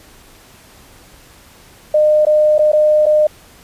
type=tone with dropouts; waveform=sine; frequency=608 Hz; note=D#5; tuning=40 cents flat; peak=-8 dBFS; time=1.94-3.27 s; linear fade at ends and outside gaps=5 ms; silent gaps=2.252-2.267 / 2.582-2.591 / 2.719-2.731 / 3.058-3.064 s; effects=pink hiss -44 dBFS RMS until 3.63 s + resampled to 32000 Hz